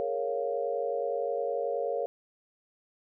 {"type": "chord", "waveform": "sine", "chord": "Bb minor seventh", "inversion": "third", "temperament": "equal", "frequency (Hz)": [415.3, 466.2, 554.4, 698.5], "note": ["Ab4", "Bb4", "Db5", "F5"], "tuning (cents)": [0, 0, 0, 0], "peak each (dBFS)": [-37, -32, -32, -36], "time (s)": [0, 2.06], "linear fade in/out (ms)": 0, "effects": []}